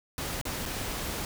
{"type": "noise with dropouts", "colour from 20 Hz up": "pink", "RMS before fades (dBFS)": -34, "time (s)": [0.18, 1.25], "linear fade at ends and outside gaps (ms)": 1, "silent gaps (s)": [[0.414, 0.453], [0.655, 0.659]], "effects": []}